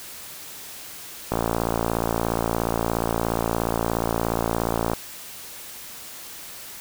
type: click train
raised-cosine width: 1 ms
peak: -8 dBFS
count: 207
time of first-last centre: 1.32-4.934 s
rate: 57 Hz
effects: white hiss -39 dBFS RMS until 6.8 s